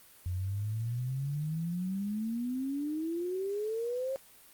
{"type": "exponential sweep", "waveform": "sine", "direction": "up", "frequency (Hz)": [87.5, 543], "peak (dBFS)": -31, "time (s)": [0.26, 4.16], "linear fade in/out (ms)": 0, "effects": ["white hiss -57 dBFS RMS until 4.53 s", "Opus 32 kbps"]}